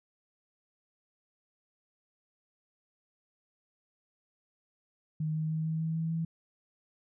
sine tone with pitch steps, 155.56 / 156.91 / 158.28 / 159.66 / 161.05 / 162.45 / 163.86 Hz, D#3 / D#3 / D#3 / D#3 / E3 / E3 / E3, 0 / +15 / +30 / +45 / -40 / -25 / -10 cents, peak -29 dBFS, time 5.2-6.25 s, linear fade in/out 5 ms, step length 150 ms, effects none

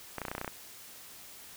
clicks, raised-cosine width 0.5 ms, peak -20 dBFS, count 10, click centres 0.183 / 0.217 / 0.252 / 0.283 / 0.315 / 0.351 / 0.381 / 0.414 / 0.446 / 0.478 s, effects white hiss -50 dBFS RMS until 1.56 s

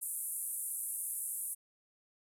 white band-pass noise, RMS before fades -39 dBFS, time 0.01-1.55 s, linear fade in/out 20 ms, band 8900 to 12000 Hz, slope 48 dB/octave, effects none

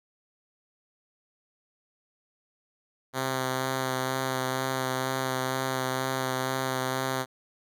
5% pulse tone with vibrato, 130.81 Hz, C3, in tune, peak -16 dBFS, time 3.13-7.26 s, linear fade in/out 50 ms, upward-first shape sine, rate 2.1 Hz, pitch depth 15 cents each way, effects none

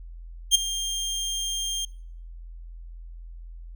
25% pulse tone with ADSR envelope, 3196 Hz, G7, 33 cents sharp, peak -8 dBFS, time 0.51-1.85 s, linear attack 39 ms, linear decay 12 ms, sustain -15 dB, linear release 3 ms, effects noise-tail reverb RT60 0.6 s tail -25 dB re dry + added 42 Hz sine -38 dBFS peak until 3.75 s

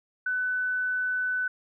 sine tone, 1500 Hz, F#6, 23 cents sharp, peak -25 dBFS, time 0.26-1.48 s, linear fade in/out 5 ms, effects none

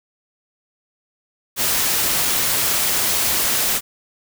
white noise, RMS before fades -19 dBFS, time 1.56-3.81 s, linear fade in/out 50 ms, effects none

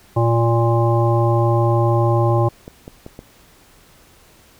harmonic tone, 116.54 Hz, A#2, in tune, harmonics 1 / 3 / 5 / 7 / 9, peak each -15 / -20 / -22 / -23 / -25 dBFS, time 0.16-2.49 s, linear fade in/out 10 ms
clicks, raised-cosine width 2 ms, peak -20 dBFS, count 6, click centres 2.301 / 2.381 / 2.679 / 2.879 / 3.064 / 3.191 s
effects pink hiss -50 dBFS RMS until 4.59 s

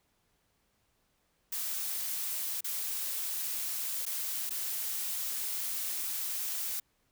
blue noise with dropouts, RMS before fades -35 dBFS, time 1.52-6.8 s, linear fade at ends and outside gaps 5 ms, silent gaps 2.608-2.643 / 4.054-4.063 / 4.495-4.505 s, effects pink hiss -74 dBFS RMS until 7.11 s

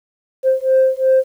sine beating tone pair, 523.3 / 526.1 Hz, C5 / C5, 0 / +9 cents, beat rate 2.8 Hz, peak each -13 dBFS, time 0.43-1.24 s, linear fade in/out 50 ms, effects tanh soft clip ceiling -6 dBFS + 8-bit

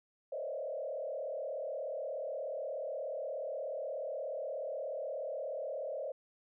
sine tone with frequency modulation, 578 Hz, D5, 28 cents flat, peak -36 dBFS, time 0.32-6.12 s, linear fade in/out 5 ms, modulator 36.7 Hz, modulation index 1.9, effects none

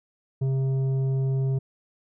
triangle tone with tanh clipping, 133.7 Hz, C3, 38 cents sharp, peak -23 dBFS, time 0.41-1.59 s, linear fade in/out 10 ms, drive 12 dB, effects none

